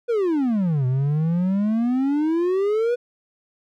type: exponential two-way sweep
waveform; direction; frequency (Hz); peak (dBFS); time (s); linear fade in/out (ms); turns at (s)
triangle; down then up; 493.9 to 125 to 493.9; -16; 0.08-2.96; 20; 0.86
effects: none